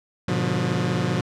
sawtooth chord, G# diminished seventh, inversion none, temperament just, 103.83 / 124.59 / 149.51 / 179.41 Hz, G#2 / B2 / D3 / F3, 0 / +16 / +31 / +47 cents, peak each -26 / -22 / -24 / -21 dBFS, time 0.28-1.21 s, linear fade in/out 5 ms, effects low-pass 6000 Hz 12 dB/octave

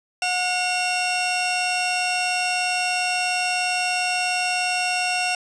sawtooth tone pair together, 727 / 2737 Hz, F#5 / F7, -31 / -36 cents, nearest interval octave + major seventh, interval 2295 cents, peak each -20 dBFS, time 0.22-5.35 s, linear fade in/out 2 ms, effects resampled to 22050 Hz + 8-bit

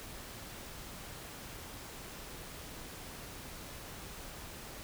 silence, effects pink hiss -47 dBFS RMS until 4.83 s

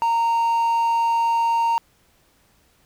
triangle tone with quantisation, 924 Hz, A#5, 16 cents flat, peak -15 dBFS, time 0.02-1.78 s, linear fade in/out 0 ms, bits 7, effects pink hiss -60 dBFS RMS until 2.85 s

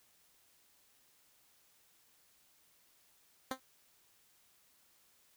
10% pulse tone with exponential decay, 261.6 Hz, C4, in tune, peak -24 dBFS, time 3.51-3.6 s, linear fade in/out 2 ms, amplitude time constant 18 ms, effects white hiss -69 dBFS RMS until 5.36 s

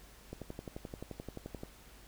click train, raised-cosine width 2 ms, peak -28 dBFS, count 16, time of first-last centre 0.33-1.634 s, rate 11.5 Hz, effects added 50 Hz sine -58 dBFS peak until 2.07 s + pink hiss -58 dBFS RMS until 2.07 s

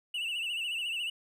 triangle tone with vibrato, 2794 Hz, F7, in tune, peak -30 dBFS, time 0.14-1.1 s, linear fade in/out 5 ms, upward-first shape sine, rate 14 Hz, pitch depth 100 cents each way, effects none

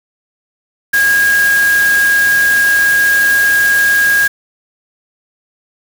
sine tone in noise, 1634 Hz, G#6, 29 cents flat, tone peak -8 dBFS, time 0.93-4.28 s, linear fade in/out 10 ms, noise white, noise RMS -21 dBFS, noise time 0.93-4.28 s, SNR +10 dB, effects none

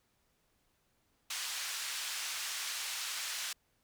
white band-pass noise, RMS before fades -39 dBFS, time 1.3-3.53 s, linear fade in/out 5 ms, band 1300 to 6900 Hz, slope 12 dB/octave, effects pink hiss -75 dBFS RMS until 3.83 s

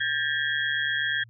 sine tone cluster, 1600 / 1748 / 1889 / 3290 Hz, G6 / A6 / A#6 / G#7, +35 / -12 / +22 / -17 cents, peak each -28 / -28 / -34 / -31 dBFS, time 0-1.24 s, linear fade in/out 10 ms, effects added 115 Hz sine -49 dBFS peak until 1.29 s

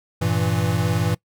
square chord, E diminished, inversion first, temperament equal, 98 / 116.54 / 164.81 Hz, G2 / Bb2 / E3, 0 / 0 / 0 cents, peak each -24 dBFS, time 0.21-1.15 s, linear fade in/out 10 ms, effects noise-tail reverb RT60 0.1 s tail -22 dB re dry

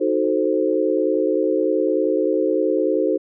sine chord, D# diminished seventh, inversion none, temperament equal, 311.1 / 370 / 440 / 523.3 Hz, D#4 / F#4 / A4 / C5, 0 / 0 / 0 / 0 cents, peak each -22 dBFS, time 0-3.18 s, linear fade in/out 20 ms, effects none

